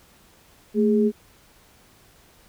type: tone pair together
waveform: sine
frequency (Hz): 220 / 414.1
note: A3 / G#4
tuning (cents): 0 / -5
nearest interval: major seventh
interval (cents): 1095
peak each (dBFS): -18 / -20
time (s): 0.74-1.12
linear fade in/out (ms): 50
effects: pink hiss -55 dBFS RMS until 2.48 s